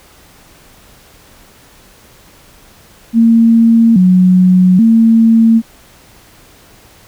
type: tone with pitch steps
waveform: sine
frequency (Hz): 228.9 / 183.3 / 226.4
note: A#3 / F#3 / A3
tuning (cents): -31 / -16 / +50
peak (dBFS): -4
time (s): 3.13-5.62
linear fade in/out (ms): 50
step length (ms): 830
effects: pink hiss -43 dBFS RMS until 7.07 s